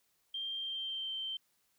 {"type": "tone with pitch glide", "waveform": "sine", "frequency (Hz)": [3176, 3120], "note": ["G7", "G7"], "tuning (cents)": [22, -9], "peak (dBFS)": -36, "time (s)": [0.34, 1.37], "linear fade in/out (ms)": 5, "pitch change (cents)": -31, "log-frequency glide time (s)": [0.57, 1.12], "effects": ["white hiss -75 dBFS RMS until 1.78 s"]}